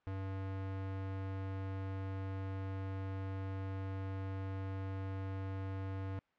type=tone; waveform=square; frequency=96.2 Hz; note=G2; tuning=32 cents flat; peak=-39 dBFS; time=0.07-6.19 s; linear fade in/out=0 ms; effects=white hiss -75 dBFS RMS until 6.38 s + low-pass 2000 Hz 12 dB/octave